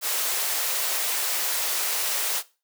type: high-pass noise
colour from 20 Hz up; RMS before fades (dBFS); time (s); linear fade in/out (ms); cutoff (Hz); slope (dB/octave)
white; -26; 0.01-2.43; 50; 430; 24
effects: noise-tail reverb RT60 0.3 s tail -18 dB re dry